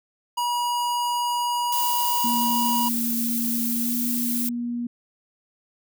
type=tone; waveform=square; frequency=964 Hz; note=B5; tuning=42 cents flat; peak=-23 dBFS; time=0.37-2.89 s; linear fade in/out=10 ms
type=noise; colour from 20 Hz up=violet; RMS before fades=-27 dBFS; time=1.72-4.49 s; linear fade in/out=2 ms
type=tone with pitch glide; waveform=sine; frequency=234.4 to 239.2 Hz; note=A#3 to A#3; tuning=+10 to +45 cents; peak=-25 dBFS; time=2.24-4.87 s; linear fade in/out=5 ms; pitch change=+35 cents; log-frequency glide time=3.68-3.93 s
effects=none